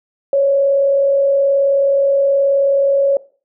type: tone with frequency modulation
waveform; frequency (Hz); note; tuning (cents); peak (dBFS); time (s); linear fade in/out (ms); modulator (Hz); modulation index
sine; 554.4; C#5; 0; -10; 0.33-3.17; 2; 38.9; 0.25
effects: noise-tail reverb RT60 0.4 s tail -19 dB re dry